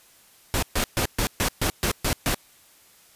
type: noise bursts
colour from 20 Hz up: pink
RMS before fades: -23 dBFS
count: 9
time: 0.54-2.345 s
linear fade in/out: 0 ms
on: 85 ms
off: 130 ms
effects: white hiss -55 dBFS RMS until 3.15 s + resampled to 32000 Hz